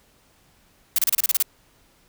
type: noise bursts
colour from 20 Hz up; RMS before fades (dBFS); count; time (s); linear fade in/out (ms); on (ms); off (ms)
blue; -19; 9; 0.96-1.425; 2; 25; 30
effects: pink hiss -59 dBFS RMS until 2.08 s